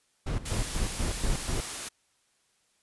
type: noise with tremolo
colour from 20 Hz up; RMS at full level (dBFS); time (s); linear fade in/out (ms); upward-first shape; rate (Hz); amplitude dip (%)
brown; -28; 0.26-1.61; 10; square; 4.1; 75
type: noise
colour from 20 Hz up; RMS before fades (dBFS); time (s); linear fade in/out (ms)
white; -36; 0.45-1.89; 10
effects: white hiss -70 dBFS RMS until 2.82 s + resampled to 24000 Hz